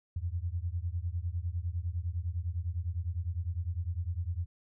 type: beating tone pair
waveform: sine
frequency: 82.41 / 92.31 Hz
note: E2 / F#2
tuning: 0 / -4 cents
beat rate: 9.9 Hz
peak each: -34 / -35 dBFS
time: 0.16-4.46 s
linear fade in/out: 5 ms
effects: none